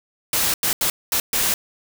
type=noise bursts at uneven times; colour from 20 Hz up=white; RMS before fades=-20 dBFS; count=5; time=0.33-0.54 / 0.63-0.73 / 0.81-0.9 / 1.12-1.2 / 1.33-1.54 s; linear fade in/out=2 ms; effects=none